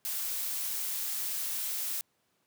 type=noise; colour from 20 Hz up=blue; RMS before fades=-34 dBFS; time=0.05-2.01 s; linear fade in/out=0 ms; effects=pink hiss -74 dBFS RMS until 2.46 s + high-pass 150 Hz 12 dB/octave